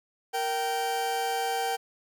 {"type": "tone pair together", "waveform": "40% pulse", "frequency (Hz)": [465.2, 777], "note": ["A#4", "G5"], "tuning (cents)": [-4, -16], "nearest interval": "major sixth", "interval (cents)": 888, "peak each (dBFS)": [-32, -27], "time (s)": [0.33, 1.77], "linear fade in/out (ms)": 20, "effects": ["10-bit"]}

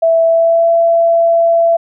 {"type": "tone with pitch glide", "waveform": "sine", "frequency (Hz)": [659.3, 671.2], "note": ["E5", "E5"], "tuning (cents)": [0, 31], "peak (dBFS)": -7, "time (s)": [0.02, 1.77], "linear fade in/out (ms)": 10, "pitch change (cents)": 31, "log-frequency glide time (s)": [0.25, 0.7], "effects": []}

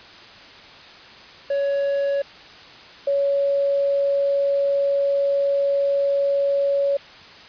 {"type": "tone pair in turn", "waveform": ["triangle", "sine"], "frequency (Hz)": [560, 560], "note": ["C#5", "C#5"], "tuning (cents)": [18, 18], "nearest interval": "unison", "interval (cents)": 0, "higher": "neither", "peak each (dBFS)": -17, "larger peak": "neither", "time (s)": [[1.5, 2.22], [3.07, 6.97]], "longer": "second", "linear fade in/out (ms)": 5, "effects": ["white hiss -43 dBFS RMS until 7.48 s", "resampled to 11025 Hz"]}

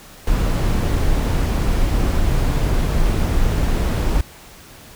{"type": "noise", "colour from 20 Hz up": "brown", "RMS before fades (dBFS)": -17, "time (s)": [0.27, 4.21], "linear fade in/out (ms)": 2, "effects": ["pink hiss -42 dBFS RMS until 4.95 s"]}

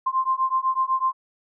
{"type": "beating tone pair", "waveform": "sine", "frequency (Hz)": [1045, 1053], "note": ["C6", "C6"], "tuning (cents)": [-2, 11], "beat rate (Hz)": 8, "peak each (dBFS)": -23, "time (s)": [0.06, 1.13], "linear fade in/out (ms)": 10, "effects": []}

